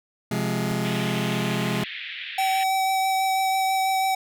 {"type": "chord", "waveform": "sawtooth", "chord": "F minor", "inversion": "second", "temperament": "just", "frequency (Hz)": [130.96, 174.61, 209.5], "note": ["C3", "F3", "Ab3"], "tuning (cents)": [2, 0, 15], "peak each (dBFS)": [-24, -24, -23], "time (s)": [0.31, 1.84], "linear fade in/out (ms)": 5}
{"type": "noise with exponential growth", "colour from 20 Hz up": "pink", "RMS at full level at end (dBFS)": -37, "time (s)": [0.6, 0.72], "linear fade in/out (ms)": 5, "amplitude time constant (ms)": 25}
{"type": "band-pass noise", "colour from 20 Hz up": "pink", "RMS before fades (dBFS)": -35, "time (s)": [0.84, 2.64], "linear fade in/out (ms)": 10, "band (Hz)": [1800, 3600], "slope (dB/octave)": 48}
{"type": "tone with vibrato", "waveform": "square", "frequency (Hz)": 765, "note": "G5", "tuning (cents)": -42, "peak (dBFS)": -21, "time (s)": [2.38, 4.15], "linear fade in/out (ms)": 5, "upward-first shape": "sine", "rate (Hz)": 6.1, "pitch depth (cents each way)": 9}
{"effects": []}